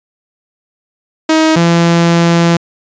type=tone pair in turn; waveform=sawtooth; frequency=316.9 / 169.43 Hz; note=D#4 / E3; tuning=+32 / +48 cents; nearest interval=major seventh; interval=1084 cents; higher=first; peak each=-3 dBFS; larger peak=neither; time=1.29-1.56 / 1.56-2.57 s; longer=second; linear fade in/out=5 ms; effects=resampled to 16000 Hz